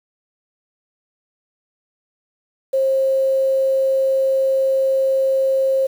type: tone with quantisation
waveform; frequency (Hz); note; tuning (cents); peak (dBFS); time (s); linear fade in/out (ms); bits
sine; 534; C5; +35; -14; 2.73-5.87; 10; 7
effects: none